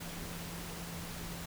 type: tone in noise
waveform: sine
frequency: 169.9 Hz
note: F3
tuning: 47 cents flat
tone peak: -45 dBFS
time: 0-1.46 s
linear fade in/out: 10 ms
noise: pink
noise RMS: -44 dBFS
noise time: 0-1.46 s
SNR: -4 dB
effects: none